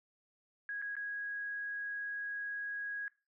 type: tone with dropouts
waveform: sine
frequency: 1653 Hz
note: G#6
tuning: 9 cents flat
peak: -37 dBFS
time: 0.69-3.08 s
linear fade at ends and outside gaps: 1 ms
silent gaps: 0.817-0.823 / 0.954-0.966 s
effects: noise-tail reverb RT60 0.3 s tail -20 dB re dry